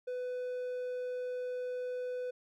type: tone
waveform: triangle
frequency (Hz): 499.3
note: B4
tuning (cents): +19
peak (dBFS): -33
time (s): 0.07-2.31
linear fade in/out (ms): 10
effects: none